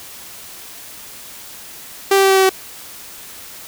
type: tone with pitch steps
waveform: sawtooth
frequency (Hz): 392 / 389.5 / 387.1 / 384.6 / 382.2 / 379.7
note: G4 / G4 / G4 / G4 / G4 / F#4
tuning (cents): 0 / -11 / -22 / -33 / -44 / +45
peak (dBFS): -6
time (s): 2.11-2.494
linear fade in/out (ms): 5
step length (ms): 64
effects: white hiss -36 dBFS RMS until 3.67 s